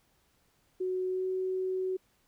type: tone with pitch glide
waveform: sine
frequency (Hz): 370 to 373.9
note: F#4 to F#4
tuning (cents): 0 to +18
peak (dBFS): -29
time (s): 0.8-1.97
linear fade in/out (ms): 10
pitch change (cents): +18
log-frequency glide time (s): 1.07-1.26
effects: pink hiss -70 dBFS RMS until 2.27 s